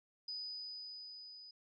sine tone with level ramp, 4978 Hz, D#8, in tune, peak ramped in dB -40 to -52 dBFS, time 0.28-1.51 s, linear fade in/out 5 ms, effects none

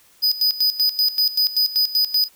square tone with tremolo, 4978 Hz, D#8, in tune, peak -15 dBFS, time 0.22-2.29 s, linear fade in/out 20 ms, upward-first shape square, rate 5.2 Hz, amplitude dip 80%, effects white hiss -54 dBFS RMS until 2.35 s

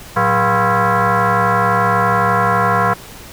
sine tone with frequency modulation, 184.4 Hz, F#3, 6 cents flat, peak -11 dBFS, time 0.16-2.94 s, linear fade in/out 10 ms, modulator 297 Hz, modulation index 4.7, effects pink hiss -36 dBFS RMS until 3.32 s

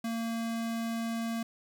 square tone, 228.8 Hz, A#3, 32 cents flat, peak -32 dBFS, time 0.04-1.43 s, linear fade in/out 5 ms, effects 12-bit

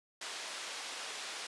white band-pass noise, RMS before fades -43 dBFS, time 0.21-1.47 s, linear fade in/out 5 ms, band 470 to 5300 Hz, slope 12 dB/octave, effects resampled to 24000 Hz

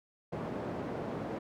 white band-pass noise, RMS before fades -38 dBFS, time 0.32-1.39 s, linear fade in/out 10 ms, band 120 to 510 Hz, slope 12 dB/octave, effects none

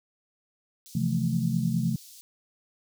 pink high-pass noise, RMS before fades -49 dBFS, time 0.86-2.21 s, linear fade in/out 0 ms, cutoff 4200 Hz, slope 24 dB/octave
sine chord, F major seventh, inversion second, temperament equal, 130.81 / 164.81 / 174.61 / 220 Hz, C3 / E3 / F3 / A3, 0 / 0 / 0 / 0 cents, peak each -29 dBFS, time 0.95-1.96 s, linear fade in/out 5 ms
effects none

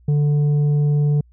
sine tone with tanh clipping, 146.83 Hz, D3, in tune, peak -15 dBFS, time 0.08-1.21 s, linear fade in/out 5 ms, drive 5 dB, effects added 60 Hz sine -48 dBFS peak until 1.32 s

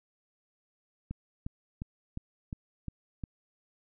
click train, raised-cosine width 5 ms, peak -24 dBFS, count 7, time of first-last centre 1.11-3.238 s, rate 2.82 Hz, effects none

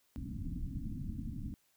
pink low-pass noise, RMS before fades -40 dBFS, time 0.16-1.54 s, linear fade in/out 0 ms, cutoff 300 Hz, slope 96 dB/octave, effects white hiss -73 dBFS RMS until 1.76 s

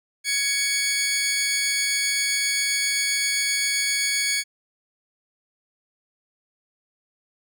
15% pulse tone pair together, 1676.6 / 2238 Hz, G#6 / C#7, +16 / +16 cents, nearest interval perfect fourth, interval 500 cents, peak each -23 / -15 dBFS, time 0.24-4.44 s, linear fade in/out 50 ms, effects none

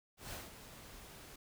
pink noise with ADSR envelope, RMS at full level -44 dBFS, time 0.17-1.36 s, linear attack 150 ms, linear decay 170 ms, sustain -10 dB, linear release 6 ms, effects none

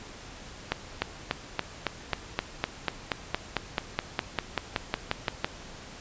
accelerating click train, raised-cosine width 0.3 ms, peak -9 dBFS, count 22, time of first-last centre 0.72-5.445 s, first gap 300 ms, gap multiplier 0.97, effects pink hiss -45 dBFS RMS until 6 s + resampled to 16000 Hz

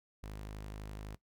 sawtooth tone, 51.91 Hz, G#1, in tune, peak -39 dBFS, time 0.23-1.15 s, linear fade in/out 5 ms, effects noise-tail reverb RT60 0.1 s tail -17 dB re dry

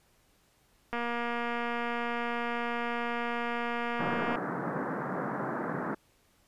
click train, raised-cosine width 0.5 ms, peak -19 dBFS, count 813, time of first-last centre 0.93-4.356 s, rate 237 Hz
pink band-pass noise, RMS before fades -34 dBFS, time 3.99-5.95 s, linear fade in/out 10 ms, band 140 to 1700 Hz, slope 48 dB/octave
effects pink hiss -67 dBFS RMS until 6.47 s + resampled to 32000 Hz

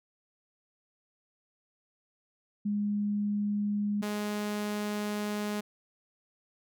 sine / sawtooth tone pair in turn, 206.1 / 208.4 Hz, G#3 / G#3, -13 / +6 cents, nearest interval unison, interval 19 cents, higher second, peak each -27 dBFS, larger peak neither, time 2.65-4.02 / 4.02-5.61 s, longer second, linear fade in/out 10 ms, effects none

